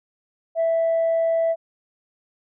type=tone; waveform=sine; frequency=659.3 Hz; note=E5; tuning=in tune; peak=-16 dBFS; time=0.55-1.56 s; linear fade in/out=50 ms; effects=tanh soft clip ceiling -15 dBFS